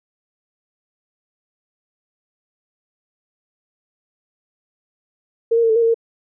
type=tone with pitch steps; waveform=sine; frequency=458.8 / 465.4 / 454.7 / 440.2 / 466.7 / 456.1 / 459.6 Hz; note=A#4 / A#4 / A#4 / A4 / A#4 / A#4 / A#4; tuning=-28 / -3 / -43 / +1 / +2 / -38 / -25 cents; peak=-12 dBFS; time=5.51-5.944 s; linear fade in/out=10 ms; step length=62 ms; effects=none